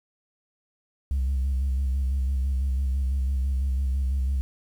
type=tone with vibrato; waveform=sine; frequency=66.6 Hz; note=C2; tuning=31 cents sharp; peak=-20 dBFS; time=1.11-4.41 s; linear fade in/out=0 ms; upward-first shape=square; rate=6 Hz; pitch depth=46 cents each way; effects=tanh soft clip ceiling -20 dBFS + 9-bit